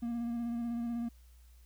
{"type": "tone with vibrato", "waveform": "triangle", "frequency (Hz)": 235.3, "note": "A#3", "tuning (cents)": 16, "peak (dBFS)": -31, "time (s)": [0.02, 1.09], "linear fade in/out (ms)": 10, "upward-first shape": "square", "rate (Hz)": 16, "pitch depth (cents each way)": 19, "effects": ["added 60 Hz sine -55 dBFS peak until 1.65 s", "white hiss -69 dBFS RMS until 1.65 s"]}